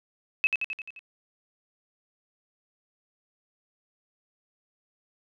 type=tone with echo; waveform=sine; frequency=2583 Hz; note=E7; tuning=36 cents flat; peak=-18 dBFS; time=0.44-0.47 s; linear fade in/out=0 ms; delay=87 ms; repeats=6; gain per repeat=-4 dB; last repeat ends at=0.992 s; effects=none